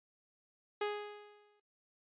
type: tone with exponential decay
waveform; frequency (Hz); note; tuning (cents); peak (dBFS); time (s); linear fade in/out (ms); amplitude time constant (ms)
sawtooth; 415.3; G#4; 0; -28; 0.81-1.6; 5; 170
effects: noise-tail reverb RT60 0.1 s tail -19 dB re dry + resampled to 8000 Hz